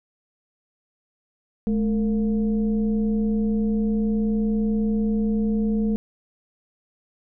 sine tone with frequency modulation, 213.7 Hz, G#3, 50 cents sharp, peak -19 dBFS, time 1.67-5.96 s, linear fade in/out 0 ms, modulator 244 Hz, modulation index 0.56, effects none

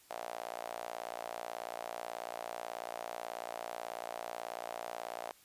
sawtooth tone with high-pass filter, 58.27 Hz, A#1, in tune, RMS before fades -43 dBFS, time 0.1-5.31 s, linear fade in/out 0 ms, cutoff 680 Hz, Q 4.1, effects white hiss -63 dBFS RMS until 5.44 s + resampled to 32000 Hz

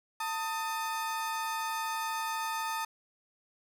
35% pulse tone pair together, 896 / 1252.9 Hz, A5 / D#6, +31 / +12 cents, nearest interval tritone, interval 581 cents, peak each -32 / -35 dBFS, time 0.2-2.85 s, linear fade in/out 5 ms, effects none

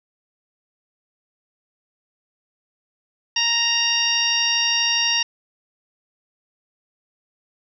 harmonic tone, 932.3 Hz, A#5, in tune, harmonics 1 / 2 / 3 / 4 / 5 / 6, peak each -31 / -27 / -21 / -27 / -28 / -22 dBFS, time 3.36-5.23 s, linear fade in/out 5 ms, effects none

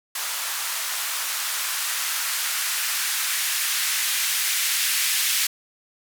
violet noise with band-pass filter sweep, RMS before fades -25 dBFS, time 0.15-5.47 s, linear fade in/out 5 ms, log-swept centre 1000 to 2100 Hz, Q 1.2, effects none

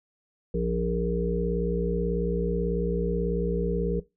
harmonic tone, 58.27 Hz, A#1, in tune, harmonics 1 / 3 / 5 / 7 / 8, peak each -30 / -28 / -38 / -32 / -29 dBFS, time 0.54-4 s, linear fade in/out 5 ms, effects noise-tail reverb RT60 0.2 s tail -18 dB re dry

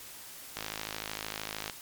click train, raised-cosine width 0.2 ms, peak -17 dBFS, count 61, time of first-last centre 0.57-1.698 s, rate 53.2 Hz, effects white hiss -47 dBFS RMS until 1.81 s + MP3 96 kbps

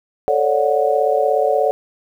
sine chord, D major seventh, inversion second, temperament just, 440.5 / 550.6 / 587.3 / 734.2 Hz, A4 / C#5 / D5 / F#5, +2 / -12 / 0 / -14 cents, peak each -19 dBFS, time 0.28-1.71 s, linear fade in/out 0 ms, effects 8-bit

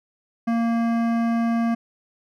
triangle tone with hard clipping, 231.3 Hz, A#3, 13 cents flat, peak -21 dBFS, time 0.47-1.75 s, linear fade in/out 10 ms, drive 18 dB, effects none

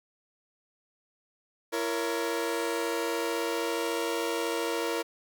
sawtooth chord, A# diminished, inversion second, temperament just, 335.6 / 466.2 / 559.4 Hz, E4 / A#4 / C#5, +31 / 0 / +16 cents, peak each -29 / -27 / -32 dBFS, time 1.72-5.03 s, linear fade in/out 20 ms, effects none

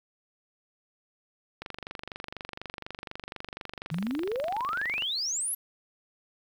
click train, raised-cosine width 0.3 ms, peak -21 dBFS, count 83, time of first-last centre 1.62-5.022 s, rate 24.1 Hz
sine exponential sweep, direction up, 150 to 11800 Hz, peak -28 dBFS, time 3.91-5.55 s, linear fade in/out 10 ms
effects 9-bit

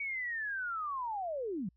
sine linear sweep, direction down, 2268 to 163.9 Hz, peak -34 dBFS, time 0-1.69 s, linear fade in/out 5 ms, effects added 60 Hz sine -67 dBFS peak until 1.76 s

